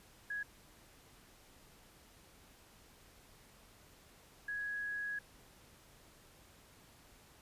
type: tone bursts at uneven times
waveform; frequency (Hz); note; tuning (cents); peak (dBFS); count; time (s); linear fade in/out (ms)
sine; 1665; G#6; +4; -37; 2; 0.3-0.43 / 4.48-5.19; 5
effects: pink hiss -62 dBFS RMS until 7.41 s + resampled to 32000 Hz